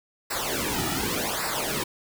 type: noise with flanger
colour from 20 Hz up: pink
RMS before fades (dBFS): -28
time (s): 0.3-1.84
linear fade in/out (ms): 10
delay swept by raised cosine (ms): 0.31 to 1.91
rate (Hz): 0.87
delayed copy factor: -0.85
effects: none